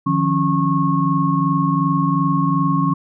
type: tone cluster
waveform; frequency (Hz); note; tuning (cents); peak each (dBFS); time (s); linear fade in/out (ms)
sine; 151.8 / 174.5 / 275.1 / 1092; D#3 / F3 / C#4 / C#6; -42 / -1 / -13 / -26; -20; 0.06-2.94; 10
effects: none